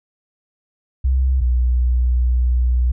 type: tone pair in turn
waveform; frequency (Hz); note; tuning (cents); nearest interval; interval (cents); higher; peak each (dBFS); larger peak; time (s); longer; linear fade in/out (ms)
sine; 65.1 / 61.45; C2 / B1; -8 / -8; minor second; 100; first; -13; neither; 1.04-1.41 / 1.41-2.92; second; 10
effects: none